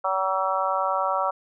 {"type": "harmonic tone", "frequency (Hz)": 190, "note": "F#3", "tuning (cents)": 46, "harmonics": [3, 4, 5, 6, 7], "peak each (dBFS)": [-28, -28, -28, -28, -28], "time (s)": [0.04, 1.31], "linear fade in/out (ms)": 10, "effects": []}